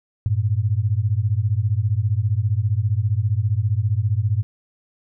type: beating tone pair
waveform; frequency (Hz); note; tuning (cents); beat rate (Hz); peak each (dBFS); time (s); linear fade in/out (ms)
sine; 97.8 / 112.8; G2 / A2; -4 / +44; 15; -20; 0.26-4.43; 0
effects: none